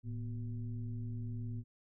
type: tone with frequency modulation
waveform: sine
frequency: 111.3 Hz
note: A2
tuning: 20 cents sharp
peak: -37 dBFS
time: 0.03-1.64 s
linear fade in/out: 50 ms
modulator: 132 Hz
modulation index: 0.71
effects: none